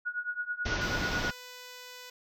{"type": "tone with tremolo", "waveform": "sine", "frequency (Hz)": 1454, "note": "F#6", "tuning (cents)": -31, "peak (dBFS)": -28, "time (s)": [0.05, 1.34], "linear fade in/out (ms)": 20, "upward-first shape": "triangle", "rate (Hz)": 9.2, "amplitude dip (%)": 95}
{"type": "low-pass noise", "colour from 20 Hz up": "pink", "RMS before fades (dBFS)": -33, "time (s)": [0.65, 1.31], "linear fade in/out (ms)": 10, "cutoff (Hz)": 6200, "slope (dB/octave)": 96}
{"type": "tone with pitch glide", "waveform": "5% pulse", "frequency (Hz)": [501, 497.8], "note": ["B4", "B4"], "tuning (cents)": [25, 14], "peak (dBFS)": -33, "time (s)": [0.81, 2.1], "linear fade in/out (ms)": 5, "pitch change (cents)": -11, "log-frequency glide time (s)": [1.05, 1.4]}
{"effects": []}